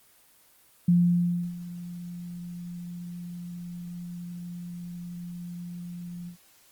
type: tone with ADSR envelope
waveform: sine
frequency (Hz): 174.61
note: F3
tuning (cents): 0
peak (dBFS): -16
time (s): 0.88-6.37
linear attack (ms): 6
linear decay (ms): 650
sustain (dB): -19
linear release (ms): 100
effects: white hiss -59 dBFS RMS until 6.71 s + Opus 24 kbps